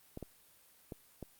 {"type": "clicks", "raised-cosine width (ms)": 2, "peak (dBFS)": -29, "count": 4, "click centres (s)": [0.174, 0.227, 0.922, 1.227], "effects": ["white hiss -64 dBFS RMS until 1.39 s", "Opus 32 kbps"]}